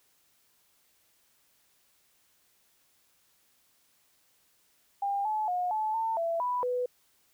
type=tone with pitch steps; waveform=sine; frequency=800 / 860 / 720 / 865 / 898 / 669 / 988 / 496 Hz; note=G5 / A5 / F#5 / A5 / A5 / E5 / B5 / B4; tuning=+35 / -40 / -47 / -30 / +35 / +25 / 0 / +7 cents; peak=-27 dBFS; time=5.02-6.86 s; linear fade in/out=5 ms; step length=230 ms; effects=white hiss -68 dBFS RMS until 7.33 s